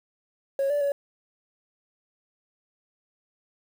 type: tone with pitch steps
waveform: sine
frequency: 549 / 581 / 565 Hz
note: C#5 / D5 / C#5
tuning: -17 / -19 / +33 cents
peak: -20 dBFS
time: 0.59-0.92 s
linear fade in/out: 2 ms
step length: 110 ms
effects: tanh soft clip ceiling -20 dBFS + 8-bit